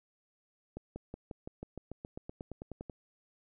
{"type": "accelerating click train", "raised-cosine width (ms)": 2, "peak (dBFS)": -28, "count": 17, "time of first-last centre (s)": [0.77, 2.898], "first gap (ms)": 190, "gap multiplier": 0.95, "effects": []}